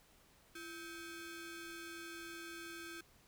sawtooth ring-modulated tone, 953 Hz, A#5, 38 cents sharp, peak -40 dBFS, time 0.55-3.01 s, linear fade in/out 5 ms, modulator 615 Hz, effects pink hiss -67 dBFS RMS until 3.27 s

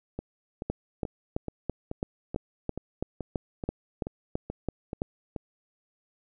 two click trains, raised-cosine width 2 ms, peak -15 / -20 dBFS, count 14 / 13, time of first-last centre 0.7-5.019 / 0.19-5.362 s, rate 3.01 / 2.32 Hz, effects none

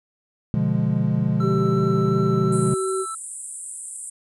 triangle chord, B diminished seventh, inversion none, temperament equal, 123.47 / 146.83 / 174.61 / 207.7 Hz, B2 / D3 / F3 / Ab3, 0 / 0 / 0 / 0 cents, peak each -22 dBFS, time 0.54-2.74 s, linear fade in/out 0 ms
sine tone with pitch glide, 388.9 to 380 Hz, G4 to F#4, -14 to +46 cents, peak -22 dBFS, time 1.4-3.06 s, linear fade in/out 50 ms, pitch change -40 cents, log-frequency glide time 2.29-2.55 s
triangle tone with vibrato, 1333 Hz, E6, 19 cents sharp, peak -27 dBFS, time 1.4-3.15 s, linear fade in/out 5 ms, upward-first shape sine, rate 2.8 Hz, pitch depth 9 cents each way
pink band-pass noise, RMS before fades -35 dBFS, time 2.52-4.1 s, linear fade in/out 5 ms, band 7900 to 9900 Hz, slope 96 dB/octave
effects none

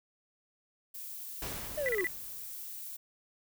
violet noise, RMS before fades -43 dBFS, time 0.94-2.97 s, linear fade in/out 10 ms
pink noise with exponential decay, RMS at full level -38 dBFS, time 1.42-2.9 s, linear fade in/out 1 ms, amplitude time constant 320 ms
triangle linear sweep, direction down, 620 to 337.9 Hz, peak -29 dBFS, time 1.77-2.05 s, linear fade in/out 10 ms
sine tone bursts, 1975.5 Hz, B6, in tune, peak -29 dBFS, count 4, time 1.86-2.07 s, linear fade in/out 0 ms, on 27 ms, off 34 ms
effects none

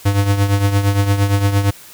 square tone with tremolo, 100 Hz, G2, 35 cents sharp, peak -10 dBFS, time 0.05-1.71 s, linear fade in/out 10 ms, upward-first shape triangle, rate 8.7 Hz, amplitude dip 70%, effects white hiss -40 dBFS RMS until 1.93 s

